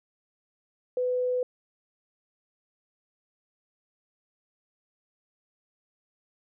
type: tone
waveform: sine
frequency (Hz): 500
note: B4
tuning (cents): +21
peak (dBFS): -24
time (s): 0.97-1.43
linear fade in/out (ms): 2
effects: none